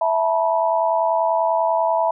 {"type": "chord", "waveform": "sine", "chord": "E suspended fourth", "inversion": "none", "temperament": "equal with one note detuned", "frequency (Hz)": [659.3, 880, 970.2], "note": ["E5", "A5", "B5"], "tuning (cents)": [0, 0, -31], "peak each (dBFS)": [-19, -22, -21], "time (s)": [0.01, 2.11], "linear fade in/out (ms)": 5, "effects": []}